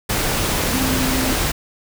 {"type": "tone in noise", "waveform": "sine", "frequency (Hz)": 260, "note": "C4", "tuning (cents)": -11, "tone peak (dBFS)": -21, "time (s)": [0.73, 1.34], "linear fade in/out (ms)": 10, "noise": "pink", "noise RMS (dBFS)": -20, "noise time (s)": [0.09, 1.52], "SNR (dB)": -4, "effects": []}